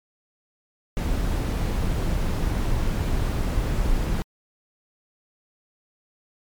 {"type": "noise", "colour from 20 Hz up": "brown", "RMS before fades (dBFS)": -23, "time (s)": [0.97, 4.22], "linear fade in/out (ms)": 0, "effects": ["MP3 96 kbps"]}